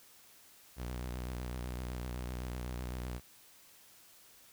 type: tone with vibrato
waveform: sawtooth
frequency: 61.74 Hz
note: B1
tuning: in tune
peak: -34 dBFS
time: 0.76-3.21 s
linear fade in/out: 50 ms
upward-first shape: triangle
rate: 7.9 Hz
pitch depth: 72 cents each way
effects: white hiss -60 dBFS RMS until 4.52 s